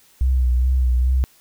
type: tone with vibrato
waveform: sine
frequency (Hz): 63.1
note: B1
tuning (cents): +38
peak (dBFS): -14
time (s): 0.21-1.24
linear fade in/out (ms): 0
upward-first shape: sine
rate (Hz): 2.4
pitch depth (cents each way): 48
effects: white hiss -54 dBFS RMS until 1.4 s